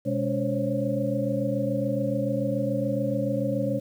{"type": "tone cluster", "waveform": "sine", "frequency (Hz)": [124.9, 206.8, 283.9, 528, 555], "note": ["B2", "G#3", "C#4", "C5", "C#5"], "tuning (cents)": [20, -7, 41, 16, 2], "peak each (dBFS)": -30, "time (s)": [0.05, 3.8], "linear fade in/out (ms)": 20, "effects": ["9-bit"]}